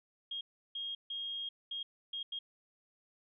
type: tone bursts at uneven times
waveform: sine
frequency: 3250 Hz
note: G#7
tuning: 38 cents flat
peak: -37 dBFS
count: 6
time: 0.31-0.41 / 0.75-0.95 / 1.1-1.49 / 1.71-1.83 / 2.13-2.23 / 2.32-2.39 s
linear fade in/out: 5 ms
effects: none